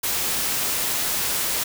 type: noise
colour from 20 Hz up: white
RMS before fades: -24 dBFS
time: 0.03-1.64 s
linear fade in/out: 10 ms
effects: none